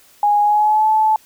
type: tone with pitch glide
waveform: sine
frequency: 827 to 868.6 Hz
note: G#5 to A5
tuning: -8 to -23 cents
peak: -11 dBFS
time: 0.23-1.16 s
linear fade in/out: 2 ms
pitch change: +85 cents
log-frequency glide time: 0.42-0.88 s
effects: white hiss -50 dBFS RMS until 1.25 s